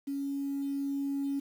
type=tone with level ramp; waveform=sine; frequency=278.6 Hz; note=C#4; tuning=9 cents sharp; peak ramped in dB=-31 to -28 dBFS; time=0.07-1.4 s; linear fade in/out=10 ms; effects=tanh soft clip ceiling -25 dBFS + 9-bit